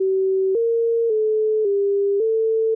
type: tone with pitch steps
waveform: sine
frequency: 381.8 / 461.4 / 432.6 / 400.1 / 445.4 Hz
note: G4 / A#4 / A4 / G4 / A4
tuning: -46 / -18 / -29 / +35 / +21 cents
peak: -16 dBFS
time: 0-2.75 s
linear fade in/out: 10 ms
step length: 550 ms
effects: none